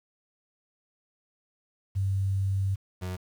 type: tone pair in turn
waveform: sine / 35% pulse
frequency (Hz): 97 / 91.51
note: G2 / F#2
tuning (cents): -18 / -19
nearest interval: minor second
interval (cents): 101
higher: first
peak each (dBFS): -24 / -30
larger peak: first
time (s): 1.95-2.76 / 3.01-3.17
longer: first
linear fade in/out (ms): 20
effects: 9-bit